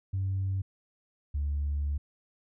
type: tone pair in turn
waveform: sine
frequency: 96 / 72.18 Hz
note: G2 / D2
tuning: -36 / -29 cents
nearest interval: perfect fourth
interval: 493 cents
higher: first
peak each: -26 dBFS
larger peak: neither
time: 0.13-0.62 / 1.34-1.98 s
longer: second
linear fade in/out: 10 ms
effects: tanh soft clip ceiling -24 dBFS